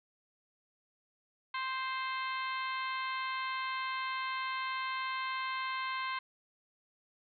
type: harmonic tone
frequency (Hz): 523.3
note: C5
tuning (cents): 0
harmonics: 2 / 3 / 4 / 5 / 6 / 7 / 8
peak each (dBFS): -36 / -42 / -41 / -46 / -47 / -51 / -49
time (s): 1.54-6.19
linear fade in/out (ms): 5
effects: none